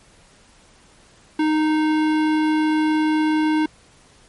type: tone with hard clipping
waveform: sine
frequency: 309.5 Hz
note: D#4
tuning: 9 cents flat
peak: -18 dBFS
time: 1.39-3.66 s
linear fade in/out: 5 ms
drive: 17 dB
effects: pink hiss -52 dBFS RMS until 4.28 s + MP3 48 kbps